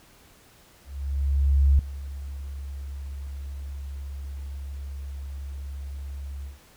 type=tone with ADSR envelope; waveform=sine; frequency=69.3 Hz; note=C#2; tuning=in tune; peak=-14 dBFS; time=0.84-6.59 s; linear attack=950 ms; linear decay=4 ms; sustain=-18 dB; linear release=150 ms; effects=pink hiss -55 dBFS RMS until 6.76 s